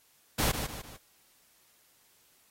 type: noise with echo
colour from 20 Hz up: pink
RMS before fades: -28 dBFS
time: 0.38-0.52 s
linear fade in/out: 10 ms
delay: 150 ms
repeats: 3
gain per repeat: -7 dB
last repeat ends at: 0.97 s
effects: white hiss -65 dBFS RMS until 2.5 s + AAC 48 kbps